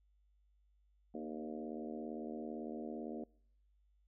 harmonic tone with a mistuned harmonic, 77.78 Hz, D#2, in tune, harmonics 3 / 4 / 5 / 6 / 7 / 8 / 9, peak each -45 / -47 / -49 / -51 / -52 / -53 / -54 dBFS, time 1.14-3.24 s, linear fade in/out 5 ms, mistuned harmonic 4, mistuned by -29 cents, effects noise-tail reverb RT60 0.7 s tail -26 dB re dry + added 50 Hz sine -69 dBFS peak until 4.07 s

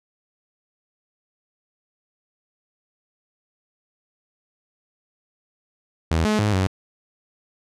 sawtooth tone with pitch steps, 81.3 / 213.4 / 104.9 / 94.2 Hz, E2 / G#3 / G#2 / F#2, -23 / +47 / +18 / +32 cents, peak -14 dBFS, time 6.11-6.67 s, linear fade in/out 0 ms, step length 140 ms, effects low-pass 8000 Hz 12 dB/octave

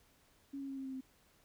sine tone with pitch steps, 277.2 / 274 / 270.9 / 267.8 / 264.7 / 261.6 Hz, C#4 / C#4 / C#4 / C4 / C4 / C4, 0 / -20 / -40 / +40 / +20 / 0 cents, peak -40 dBFS, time 0.53-1.01 s, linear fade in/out 10 ms, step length 80 ms, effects pink hiss -69 dBFS RMS until 1.44 s

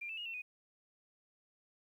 sine tone with pitch steps, 2388 / 2641 / 2868 / 2700 / 2487 Hz, D7 / E7 / F7 / E7 / D#7, +28 / +3 / +45 / +41 / -1 cents, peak -40 dBFS, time 0.01-0.42 s, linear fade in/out 10 ms, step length 82 ms, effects 12-bit

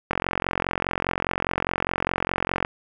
click train, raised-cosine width 0.5 ms, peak -7 dBFS, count 115, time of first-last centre 0.11-2.649 s, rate 44.9 Hz, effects none

